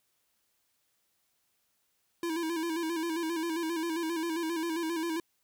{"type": "tone with vibrato", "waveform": "square", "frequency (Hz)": 329.6, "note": "E4", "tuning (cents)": 0, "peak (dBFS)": -31, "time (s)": [2.23, 5.2], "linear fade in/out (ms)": 2, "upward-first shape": "square", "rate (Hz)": 7.5, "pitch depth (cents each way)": 59, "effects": ["white hiss -75 dBFS RMS until 5.43 s"]}